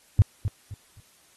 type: tone with echo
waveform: sine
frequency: 101.5 Hz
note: G#2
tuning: 39 cents flat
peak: -11 dBFS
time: 0.19-0.22 s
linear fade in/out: 0 ms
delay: 260 ms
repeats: 3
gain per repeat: -11 dB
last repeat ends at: 1 s
effects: white hiss -59 dBFS RMS until 1.36 s + AAC 32 kbps